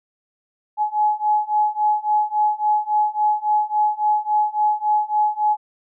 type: beating tone pair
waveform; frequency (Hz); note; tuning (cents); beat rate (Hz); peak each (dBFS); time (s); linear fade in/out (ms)
sine; 844 / 847.6; G#5 / G#5; +28 / +35; 3.6; -20 / -19; 0.77-5.57; 50
effects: none